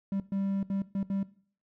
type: tone bursts at uneven times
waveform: triangle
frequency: 196 Hz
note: G3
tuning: in tune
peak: -26 dBFS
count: 5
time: 0.12-0.2 / 0.32-0.63 / 0.7-0.82 / 0.95-1.03 / 1.1-1.23 s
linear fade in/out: 2 ms
effects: noise-tail reverb RT60 0.5 s tail -18 dB re dry